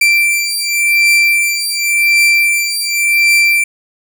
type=beating tone pair; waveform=40% pulse; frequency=2349 / 2349.9 Hz; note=D7 / D7; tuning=0 / 0 cents; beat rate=0.9 Hz; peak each=-12 dBFS; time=0.01-3.64 s; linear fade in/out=5 ms; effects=none